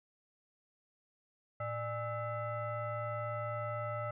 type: tone with frequency modulation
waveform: sine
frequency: 597 Hz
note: D5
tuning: 28 cents sharp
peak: -35 dBFS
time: 1.6-4.11 s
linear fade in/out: 5 ms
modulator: 710 Hz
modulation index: 1.3
effects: none